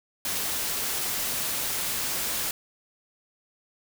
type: noise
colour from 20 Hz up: white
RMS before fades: -29 dBFS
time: 0.25-2.51 s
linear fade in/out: 2 ms
effects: none